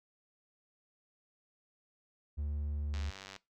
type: tone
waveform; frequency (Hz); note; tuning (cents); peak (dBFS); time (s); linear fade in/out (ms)
triangle; 73.42; D2; 0; -32; 2.37-3.11; 20
type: click train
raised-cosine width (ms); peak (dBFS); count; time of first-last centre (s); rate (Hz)
0.2; -29; 42; 2.94-3.363; 96.9
effects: noise-tail reverb RT60 0.2 s tail -19 dB re dry